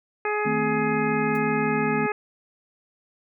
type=harmonic tone; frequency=420 Hz; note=G#4; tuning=19 cents sharp; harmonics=1 / 2 / 3 / 4 / 5 / 6; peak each=-26 / -29 / -31 / -32 / -33 / -34 dBFS; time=0.25-2.12 s; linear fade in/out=2 ms
type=chord; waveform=sine; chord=A diminished; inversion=second; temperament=equal with one note detuned; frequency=155.56 / 221.1 / 261.6 Hz; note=Eb3 / A3 / C4; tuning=0 / +9 / 0 cents; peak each=-31 / -27 / -29 dBFS; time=0.45-2.07 s; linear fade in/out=10 ms
type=noise with exponential decay; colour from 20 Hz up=blue; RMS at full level=-43 dBFS; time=1.35-1.43 s; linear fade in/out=1 ms; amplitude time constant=16 ms
effects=none